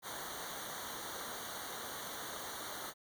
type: noise with comb filter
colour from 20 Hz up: pink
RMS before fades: -44 dBFS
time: 0.02-2.94 s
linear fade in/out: 50 ms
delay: 0.39 ms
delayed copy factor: -0.95
effects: none